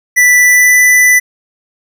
square tone with pitch glide, 1975.5 to 1989.2 Hz, B6 to B6, 0 to +12 cents, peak -5 dBFS, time 0.16-1.2 s, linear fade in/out 20 ms, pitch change +12 cents, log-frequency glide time 0.41-0.77 s, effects none

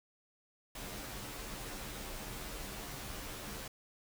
pink noise with comb filter, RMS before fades -44 dBFS, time 0.75-3.68 s, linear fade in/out 5 ms, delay 12 ms, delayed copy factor -0.8, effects none

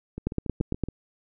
two click trains, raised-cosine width 3 ms, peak -21 / -12 dBFS, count 6 / 6, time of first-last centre 0.18-0.886 / 0.27-0.837 s, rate 7.08 / 8.82 Hz, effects none

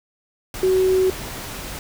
sine tone in noise, 374.6 Hz, F#4, 21 cents sharp, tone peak -14 dBFS, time 0.63-1.1 s, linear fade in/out 2 ms, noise pink, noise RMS -32 dBFS, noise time 0.54-1.79 s, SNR +15 dB, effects none

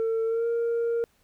sine tone with pitch glide, 450.4 to 466 Hz, A4 to A#4, +40 to -1 cents, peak -21 dBFS, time 0-1.04 s, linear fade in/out 0 ms, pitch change +59 cents, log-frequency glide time 0.26-0.47 s, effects tanh soft clip ceiling -22 dBFS + pink hiss -66 dBFS RMS until 1.23 s

